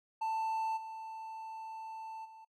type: tone with level steps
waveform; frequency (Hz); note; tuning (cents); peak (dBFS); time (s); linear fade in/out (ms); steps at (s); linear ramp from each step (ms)
triangle; 887; A5; +14; -30 / -40 / -49; 0.21-2.45; 10; 0.76 / 2.24; 20
effects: noise-tail reverb RT60 0.1 s tail -25 dB re dry